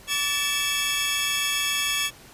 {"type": "tone cluster", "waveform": "sawtooth", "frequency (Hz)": [1152, 1757, 2277, 2640, 3327], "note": ["D6", "A6", "C#7", "E7", "G#7"], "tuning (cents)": [-34, -3, 46, 2, 2], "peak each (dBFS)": [-30, -28, -31, -25, -23], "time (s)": [0.07, 2.11], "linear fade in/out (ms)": 50, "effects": ["pink hiss -48 dBFS RMS until 2.33 s", "resampled to 32000 Hz"]}